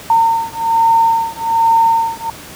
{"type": "beating tone pair", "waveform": "sine", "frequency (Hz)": [911, 912.2], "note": ["A#5", "A#5"], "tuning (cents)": [-40, -38], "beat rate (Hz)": 1.2, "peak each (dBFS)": -13, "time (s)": [0.1, 2.3], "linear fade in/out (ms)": 2, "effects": ["pink hiss -33 dBFS RMS until 2.55 s", "high-pass 80 Hz 12 dB/octave"]}